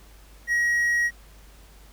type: tone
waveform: triangle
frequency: 1900 Hz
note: A#6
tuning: 33 cents sharp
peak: -18 dBFS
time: 0.47-1.11 s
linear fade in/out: 50 ms
effects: added 50 Hz sine -48 dBFS peak until 1.92 s + pink hiss -54 dBFS RMS until 1.92 s